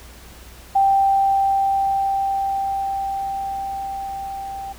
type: tone with level ramp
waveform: sine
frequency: 784 Hz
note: G5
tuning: in tune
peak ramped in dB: -12 to -28 dBFS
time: 0.75-4.73 s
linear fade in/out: 10 ms
effects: added 60 Hz sine -43 dBFS peak until 4.78 s + pink hiss -44 dBFS RMS until 4.78 s